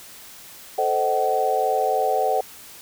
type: chord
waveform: sine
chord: A diminished seventh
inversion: none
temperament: equal with one note detuned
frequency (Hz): 440 / 523.3 / 622.3 / 756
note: A4 / C5 / Eb5 / Gb5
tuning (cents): 0 / 0 / 0 / +37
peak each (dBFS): -25 / -25 / -27 / -21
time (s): 0.78-2.41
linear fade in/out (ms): 5
effects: white hiss -43 dBFS RMS until 2.81 s